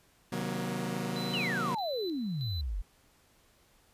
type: chord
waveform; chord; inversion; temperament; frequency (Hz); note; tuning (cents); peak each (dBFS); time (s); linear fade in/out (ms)
sawtooth; C half-diminished seventh; none; equal with one note detuned; 130.81 / 155.56 / 185 / 237.8; C3 / Eb3 / Gb3 / Bb3; 0 / 0 / 0 / +35; -36 / -37 / -32 / -33; 0.32-1.75; 5
type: tone with tremolo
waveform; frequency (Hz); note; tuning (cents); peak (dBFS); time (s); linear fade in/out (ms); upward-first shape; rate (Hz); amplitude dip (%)
triangle; 4010; B7; +26; -38; 1.16-2.61; 2; square; 1.6; 75
type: exponential sweep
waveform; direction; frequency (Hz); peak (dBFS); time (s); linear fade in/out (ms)
sine; down; 3115 to 40.67; -31; 1.33-2.82; 10
effects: pink hiss -65 dBFS RMS until 3.93 s + resampled to 32000 Hz